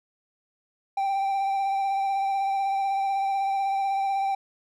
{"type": "tone with vibrato", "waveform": "triangle", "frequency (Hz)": 784, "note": "G5", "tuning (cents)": 0, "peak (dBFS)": -21, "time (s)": [0.97, 4.35], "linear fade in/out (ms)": 5, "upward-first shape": "triangle", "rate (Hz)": 16, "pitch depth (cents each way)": 25, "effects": []}